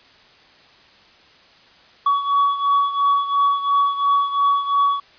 triangle beating tone pair, 1128 / 1130.9 Hz, C#6 / C#6, +30 / +34 cents, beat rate 2.9 Hz, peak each -15 / -20 dBFS, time 2.06-5 s, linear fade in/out 5 ms, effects white hiss -50 dBFS RMS until 5.18 s + resampled to 11025 Hz

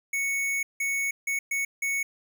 square tone bursts at uneven times, 2217 Hz, C#7, in tune, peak -26 dBFS, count 5, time 0.13-0.63 / 0.8-1.11 / 1.27-1.39 / 1.51-1.65 / 1.82-2.03 s, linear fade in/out 5 ms, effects none

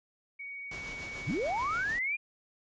sine tone, 2243 Hz, C#7, 20 cents sharp, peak -39 dBFS, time 0.39-1.84 s, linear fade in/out 10 ms
pink noise with tremolo, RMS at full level -43 dBFS, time 0.71-1.99 s, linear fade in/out 5 ms, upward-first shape triangle, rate 6.9 Hz, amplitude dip 40%
sine tone with exponential growth, 290.7 Hz, D4, 18 cents flat, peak -32 dBFS, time 1.22-1.31 s, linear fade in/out 1 ms, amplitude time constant 19 ms
sine linear sweep, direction up, 78.1 to 2454 Hz, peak -29 dBFS, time 1.26-2.17 s, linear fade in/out 20 ms
effects resampled to 16000 Hz

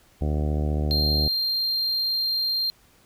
harmonic tone, 75 Hz, D2, 37 cents sharp, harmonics 1 / 2 / 3 / 4 / 5 / 6 / 7 / 8 / 9 / 10, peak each -23 / -29 / -33 / -35 / -37 / -39 / -40 / -41 / -42 / -43 dBFS, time 0.21-1.28 s, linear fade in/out 5 ms
triangle tone, 4186 Hz, C8, in tune, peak -21 dBFS, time 0.91-2.7 s, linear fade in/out 0 ms
effects pink hiss -58 dBFS RMS until 3.05 s

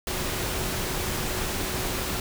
sine tone in noise, 370 Hz, F#4, in tune, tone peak -38 dBFS, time 0.07-2.2 s, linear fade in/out 2 ms, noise pink, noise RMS -29 dBFS, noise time 0.07-2.2 s, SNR -12 dB, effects none

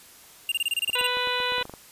square tone bursts, 2794 Hz, F7, in tune, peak -23 dBFS, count 11, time 0.49-1.068 s, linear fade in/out 2 ms, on 28 ms, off 27 ms
clicks, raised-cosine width 1 ms, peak -25 dBFS, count 11, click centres 0.896 / 1.012 / 1.17 / 1.273 / 1.402 / 1.521 / 1.582 / 1.613 / 1.654 / 1.696 / 1.738 s
harmonic tone, 495.4 Hz, B4, 5 cents sharp, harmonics 1 / 2 / 3 / 4 / 5 / 6 / 7 / 8, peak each -32 / -30 / -32 / -35 / -32 / -32 / -34 / -33 dBFS, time 0.95-1.63 s, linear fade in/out 5 ms
effects white hiss -50 dBFS RMS until 1.91 s + resampled to 32000 Hz

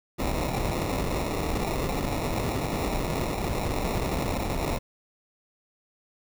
pink noise with sample-and-hold, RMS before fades -28 dBFS, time 0.18-4.79 s, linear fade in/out 20 ms, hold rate 1575 Hz, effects none

